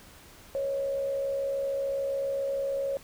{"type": "tone with frequency modulation", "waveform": "sine", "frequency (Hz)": 550, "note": "C#5", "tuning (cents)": -14, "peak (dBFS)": -27, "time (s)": [0.55, 2.97], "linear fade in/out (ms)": 0, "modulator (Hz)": 67, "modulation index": 0.39, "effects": ["pink hiss -52 dBFS RMS until 3.03 s"]}